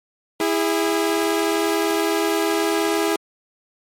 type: tone pair together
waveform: sawtooth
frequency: 329.6 / 409.1 Hz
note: E4 / G#4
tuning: 0 / -26 cents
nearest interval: major third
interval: 374 cents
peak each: -17 dBFS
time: 0.4-3.16 s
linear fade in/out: 2 ms
effects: MP3 64 kbps

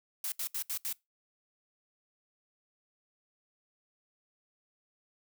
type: noise bursts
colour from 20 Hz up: blue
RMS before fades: -35 dBFS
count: 5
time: 0.24-0.928 s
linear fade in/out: 2 ms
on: 80 ms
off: 72 ms
effects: noise-tail reverb RT60 0.2 s tail -23 dB re dry

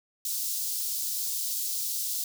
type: high-pass noise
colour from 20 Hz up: white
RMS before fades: -31 dBFS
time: 0.25-2.24 s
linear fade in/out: 2 ms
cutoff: 4200 Hz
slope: 24 dB/octave
effects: none

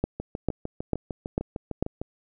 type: two click trains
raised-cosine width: 2 ms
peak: -18 / -10 dBFS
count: 13 / 5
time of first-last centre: 0.2-2.015 / 0.04-1.826 s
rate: 6.61 / 2.24 Hz
effects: none

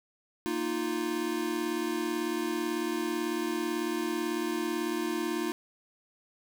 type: chord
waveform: square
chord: Bb suspended fourth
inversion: none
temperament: equal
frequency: 233.1 / 311.1 / 349.2 Hz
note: Bb3 / Eb4 / F4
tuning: 0 / 0 / 0 cents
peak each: -38 / -34 / -33 dBFS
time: 0.46-5.52 s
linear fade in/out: 0 ms
effects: 11-bit

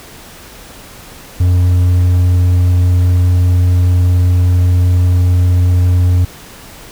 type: tone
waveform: triangle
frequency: 89.5 Hz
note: F2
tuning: 43 cents sharp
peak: -5 dBFS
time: 1.4-6.25 s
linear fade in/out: 5 ms
effects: pink hiss -35 dBFS RMS until 6.91 s

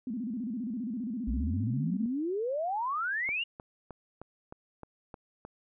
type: tone with vibrato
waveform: sine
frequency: 233.1 Hz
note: A#3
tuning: in tune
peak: -32 dBFS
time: 0.07-2.06 s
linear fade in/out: 2 ms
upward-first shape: square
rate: 15 Hz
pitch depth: 160 cents each way
type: exponential sweep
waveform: sine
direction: up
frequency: 55 to 2905 Hz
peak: -29 dBFS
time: 1.27-3.44 s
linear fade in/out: 10 ms
type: click train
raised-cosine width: 1 ms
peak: -29 dBFS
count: 8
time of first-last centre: 3.29-5.45 s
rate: 3.24 Hz
effects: none

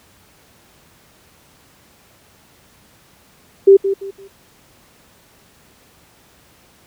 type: tone with echo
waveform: sine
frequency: 392 Hz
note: G4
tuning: in tune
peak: -3 dBFS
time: 3.67-3.77 s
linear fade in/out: 10 ms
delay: 170 ms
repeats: 3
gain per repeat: -11 dB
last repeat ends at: 4.28 s
effects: pink hiss -51 dBFS RMS until 6.86 s + high-pass 60 Hz 12 dB/octave

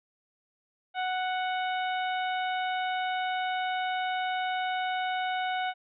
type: harmonic tone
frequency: 740 Hz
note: F#5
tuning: in tune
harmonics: 1 / 2 / 3 / 4 / 5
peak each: -29 / -35 / -39 / -41 / -43 dBFS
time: 0.94-5.74 s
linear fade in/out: 50 ms
effects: none

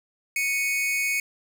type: tone pair together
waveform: 45% pulse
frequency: 2218 / 2500 Hz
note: C#7 / D#7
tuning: 0 / +8 cents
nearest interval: major second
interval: 208 cents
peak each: -24 / -29 dBFS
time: 0.36-1.2 s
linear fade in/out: 2 ms
effects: none

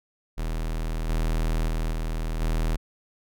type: tone with level steps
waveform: 45% pulse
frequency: 40 Hz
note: D#1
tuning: 49 cents sharp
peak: -26 / -22 / -24 / -26 / -22 dBFS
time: 0.37-2.77 s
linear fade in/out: 20 ms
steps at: 1.08 / 1.67 / 1.91 / 2.4 s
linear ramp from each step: 20 ms
effects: none

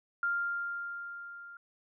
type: tone with level ramp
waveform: sine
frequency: 1396.9 Hz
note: F6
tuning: in tune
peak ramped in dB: -27 to -46 dBFS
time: 0.23-1.57 s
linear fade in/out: 2 ms
effects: none

